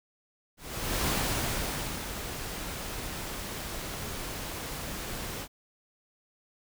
pink noise with ADSR envelope, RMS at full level -28 dBFS, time 0.57-5.48 s, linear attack 490 ms, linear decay 980 ms, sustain -9 dB, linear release 56 ms, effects none

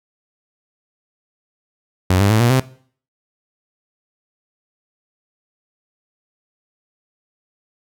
sawtooth tone with pitch steps, 92.1 / 100.44 / 109.53 / 119.44 / 130.25 Hz, F#2 / G2 / A2 / A#2 / C3, -7 / +43 / -7 / +43 / -7 cents, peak -8 dBFS, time 2.1-2.6 s, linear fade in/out 5 ms, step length 100 ms, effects noise-tail reverb RT60 0.5 s tail -19 dB re dry

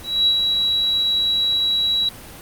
sine tone with ADSR envelope, 3900 Hz, B7, 23 cents flat, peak -12 dBFS, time 0.03-2.09 s, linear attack 240 ms, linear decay 69 ms, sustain -4 dB, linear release 4 ms, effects pink hiss -38 dBFS RMS until 2.41 s + Opus 32 kbps

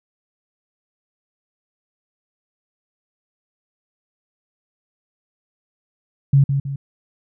sine tone with echo, 138.59 Hz, C#3, in tune, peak -9 dBFS, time 6.33-6.44 s, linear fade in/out 5 ms, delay 160 ms, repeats 2, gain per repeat -7 dB, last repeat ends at 6.76 s, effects none

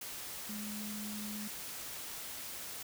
sine tone in noise, 210 Hz, G#3, 19 cents sharp, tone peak -41 dBFS, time 0.49-1.48 s, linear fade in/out 5 ms, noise white, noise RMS -44 dBFS, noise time 0.01-2.83 s, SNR 0 dB, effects none

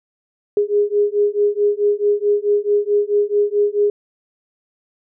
sine beating tone pair, 410 / 414.6 Hz, G#4 / G#4, -22 / -3 cents, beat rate 4.6 Hz, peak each -17 dBFS, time 0.57-3.9 s, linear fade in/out 2 ms, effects none

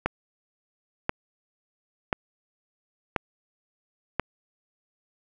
click train, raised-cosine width 0.5 ms, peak -8 dBFS, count 5, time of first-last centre 0.06-4.197 s, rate 0.967 Hz, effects none

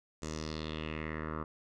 10% pulse tone with low-pass filter sweep, 78 Hz, D#2, 5 cents sharp, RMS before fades -39 dBFS, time 0.22-1.44 s, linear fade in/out 5 ms, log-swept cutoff 7300 to 1200 Hz, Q 3.5, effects none

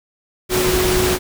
sine tone in noise, 367 Hz, F#4, 14 cents flat, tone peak -17 dBFS, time 0.49-1.19 s, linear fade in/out 50 ms, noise pink, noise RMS -19 dBFS, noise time 0.49-1.19 s, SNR -1 dB, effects none

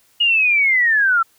sine linear sweep, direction down, 2882 to 1318.5 Hz, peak -12 dBFS, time 0.2-1.23 s, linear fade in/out 10 ms, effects white hiss -57 dBFS RMS until 1.38 s

